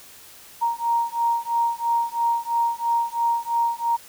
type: beating tone pair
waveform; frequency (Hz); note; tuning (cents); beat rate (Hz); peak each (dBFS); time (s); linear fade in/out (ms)
sine; 932.3 / 935.3; A#5 / A#5; 0 / +6; 3; -23; 0.61-3.97; 20
effects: white hiss -46 dBFS RMS until 4.08 s